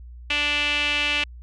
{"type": "tone with band-pass filter", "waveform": "sawtooth", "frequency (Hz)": 293, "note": "D4", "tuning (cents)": -4, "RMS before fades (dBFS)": -23, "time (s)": [0.3, 1.24], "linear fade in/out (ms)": 5, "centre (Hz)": 2700, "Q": 5, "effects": ["added 60 Hz sine -38 dBFS peak until 1.42 s", "resampled to 22050 Hz"]}